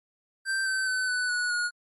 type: tone with pitch steps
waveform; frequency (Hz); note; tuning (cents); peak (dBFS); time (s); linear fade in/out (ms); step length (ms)
square; 1566 / 1540.9 / 1516.2 / 1491.8 / 1467.9 / 1444.3; G6 / G6 / F#6 / F#6 / F#6 / F#6; -2 / -30 / +42 / +14 / -14 / -42; -26; 0.45-1.71; 50; 210
effects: MP3 48 kbps